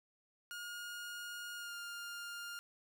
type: tone with pitch glide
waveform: sawtooth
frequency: 1429 to 1406.1 Hz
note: F6 to F6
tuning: +39 to +11 cents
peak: -40 dBFS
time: 0.51-2.59 s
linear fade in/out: 0 ms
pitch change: -28 cents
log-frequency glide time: 1.56-1.74 s
effects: none